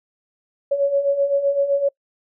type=beating tone pair; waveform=sine; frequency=554.4 / 562.2 Hz; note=C#5 / C#5; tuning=0 / +24 cents; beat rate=7.8 Hz; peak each=-23 / -17 dBFS; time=0.71-1.89 s; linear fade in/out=10 ms; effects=noise-tail reverb RT60 0.1 s tail -25 dB re dry